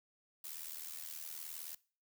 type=noise with amplitude modulation; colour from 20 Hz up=blue; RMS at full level=-43 dBFS; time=0.44-1.75 s; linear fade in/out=5 ms; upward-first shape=sine; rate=79.2 Hz; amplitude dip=75%; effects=noise-tail reverb RT60 0.4 s tail -21 dB re dry